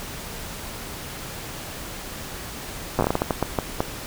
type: slowing click train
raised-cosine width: 1 ms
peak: -6 dBFS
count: 13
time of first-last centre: 2.99-3.805 s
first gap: 8 ms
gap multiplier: 1.35
effects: pink hiss -35 dBFS RMS until 4.06 s